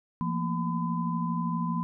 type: tone cluster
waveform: sine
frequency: 170 / 222.2 / 234.9 / 1010 Hz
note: F3 / A3 / A#3 / B5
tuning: -46 / +17 / +13 / +39 cents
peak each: -29 / -38 / -33 / -33 dBFS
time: 0.21-1.83 s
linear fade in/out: 0 ms
effects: none